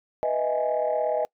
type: chord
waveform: sine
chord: E major seventh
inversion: second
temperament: equal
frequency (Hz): 493.9 / 622.3 / 659.3 / 830.6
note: B4 / D#5 / E5 / G#5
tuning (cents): 0 / 0 / 0 / 0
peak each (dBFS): -28 / -24 / -30 / -29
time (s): 0.23-1.25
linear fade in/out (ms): 0
effects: noise-tail reverb RT60 0.1 s tail -25 dB re dry + tanh soft clip ceiling -15 dBFS